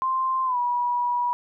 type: tone with pitch glide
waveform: sine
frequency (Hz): 1046.5 to 970.8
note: C6 to B5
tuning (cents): 0 to -30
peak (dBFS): -21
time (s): 0.02-1.33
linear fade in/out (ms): 0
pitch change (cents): -130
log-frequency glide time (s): 0.45-0.58
effects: none